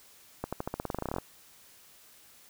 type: accelerating click train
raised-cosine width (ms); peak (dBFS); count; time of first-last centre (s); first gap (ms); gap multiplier
1; -18; 17; 0.44-1.184; 86; 0.91
effects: white hiss -57 dBFS RMS until 2.49 s